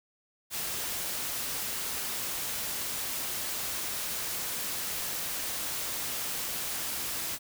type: noise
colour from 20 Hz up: white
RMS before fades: -34 dBFS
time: 0.5-7.39 s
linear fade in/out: 50 ms
effects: none